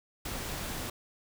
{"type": "noise", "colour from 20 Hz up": "pink", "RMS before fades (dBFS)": -37, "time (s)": [0.25, 0.9], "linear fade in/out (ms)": 5, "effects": []}